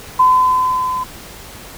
sine tone with level ramp, 1018 Hz, C6, 48 cents flat, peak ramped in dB -6 to -18 dBFS, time 0.19-1.04 s, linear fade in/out 10 ms, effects pink hiss -35 dBFS RMS until 1.77 s

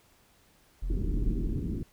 triangle tone, 42.43 Hz, F1, 49 cents flat, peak -27 dBFS, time 0.82-1.6 s, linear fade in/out 10 ms
pink low-pass noise, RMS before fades -32 dBFS, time 0.9-1.83 s, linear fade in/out 2 ms, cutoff 380 Hz, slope 48 dB/octave
effects pink hiss -63 dBFS RMS until 1.92 s

